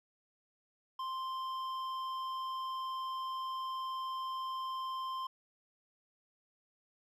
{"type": "tone with hard clipping", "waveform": "sine", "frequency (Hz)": 1046.5, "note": "C6", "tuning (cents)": 0, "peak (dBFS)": -38, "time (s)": [0.99, 5.27], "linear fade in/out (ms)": 5, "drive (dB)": 8, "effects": []}